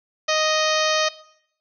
harmonic tone, 622.3 Hz, D#5, in tune, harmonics 1 / 2 / 3 / 4 / 5 / 6 / 7 / 8 / 9 / 10, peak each -22 / -25 / -27 / -28 / -29 / -30 / -30 / -31 / -32 / -32 dBFS, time 0.28-1.09 s, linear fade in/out 10 ms, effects noise-tail reverb RT60 0.7 s tail -18 dB re dry

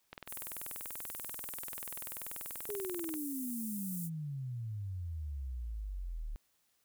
click train, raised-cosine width 0.3 ms, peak -28 dBFS, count 63, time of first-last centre 0.13-3.14 s, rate 20.6 Hz
pink high-pass noise, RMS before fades -44 dBFS, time 0.26-4.1 s, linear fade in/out 50 ms, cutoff 9500 Hz, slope 24 dB/octave
sine exponential sweep, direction down, 420 to 36 Hz, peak -37 dBFS, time 2.69-6.36 s, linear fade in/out 0 ms
effects white hiss -75 dBFS RMS until 6.84 s

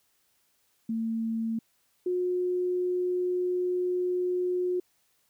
sine tone pair in turn, 225.6 / 360.9 Hz, A3 / F#4, +44 / -43 cents, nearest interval minor sixth, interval 813 cents, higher second, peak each -27 / -25 dBFS, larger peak second, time 0.89-1.59 / 2.06-4.8 s, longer second, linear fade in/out 5 ms, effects white hiss -70 dBFS RMS until 5.29 s

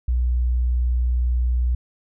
sine tone, 61.1 Hz, B1, 18 cents flat, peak -17 dBFS, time 0.08-1.75 s, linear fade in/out 5 ms, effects none

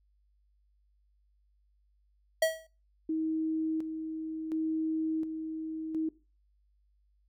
square tone with exponential decay, 644 Hz, E5, 41 cents flat, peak -21 dBFS, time 2.42-2.67 s, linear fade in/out 5 ms, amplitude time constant 54 ms
sine tone with tremolo, 317.6 Hz, D#4, 36 cents sharp, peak -28 dBFS, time 3.09-6.09 s, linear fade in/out 5 ms, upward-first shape square, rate 0.7 Hz, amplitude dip 50%
effects noise-tail reverb RT60 0.3 s tail -18 dB re dry + added 50 Hz sine -66 dBFS peak until 7.28 s

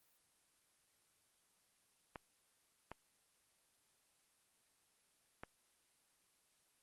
clicks, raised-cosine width 0.5 ms, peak -30 dBFS, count 3, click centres 2.158 / 2.916 / 5.435 s, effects white hiss -75 dBFS RMS until 6.82 s + Opus 24 kbps

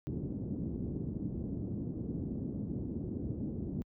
white low-pass noise, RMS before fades -37 dBFS, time 0.07-3.82 s, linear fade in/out 0 ms, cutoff 300 Hz, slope 24 dB/octave, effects high-pass 60 Hz 12 dB/octave

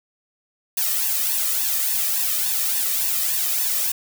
blue noise with flanger, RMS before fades -22 dBFS, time 0.77-3.92 s, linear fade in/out 5 ms, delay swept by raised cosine 1.1 to 1.66 ms, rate 3.5 Hz, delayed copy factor +0.75, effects none

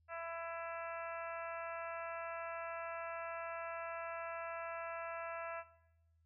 harmonic tone, 333.4 Hz, E4, 20 cents sharp, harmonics 2 / 3 / 4 / 5 / 6 / 7 / 8, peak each -45 / -51 / -47 / -51 / -55 / -57 / -55 dBFS, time 0.08-5.64 s, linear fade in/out 50 ms, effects noise-tail reverb RT60 1.0 s tail -18 dB re dry + added 81 Hz sine -70 dBFS peak until 6.25 s

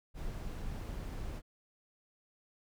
brown noise, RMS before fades -40 dBFS, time 0.14-1.42 s, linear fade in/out 50 ms, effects none

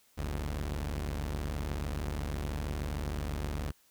sawtooth tone pair together, 46.25 / 73.42 Hz, F#1 / D2, 0 / 0 cents, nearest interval minor sixth, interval 800 cents, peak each -33 / -31 dBFS, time 0.17-3.72 s, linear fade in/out 20 ms, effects white hiss -66 dBFS RMS until 3.9 s

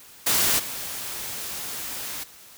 white noise with level steps, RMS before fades -21 / -33 dBFS, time 0.26-2.24 s, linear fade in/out 10 ms, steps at 0.58 s, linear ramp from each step 20 ms, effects white hiss -48 dBFS RMS until 2.57 s

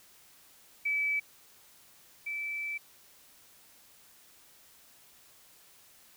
sine tone pair in turn, 2300 / 2319 Hz, D7 / D7, -37 / -22 cents, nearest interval unison, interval 15 cents, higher second, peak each -27 / -33 dBFS, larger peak first, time 0.85-1.2 / 2.26-2.78 s, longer second, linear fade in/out 10 ms, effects white hiss -59 dBFS RMS until 6.16 s

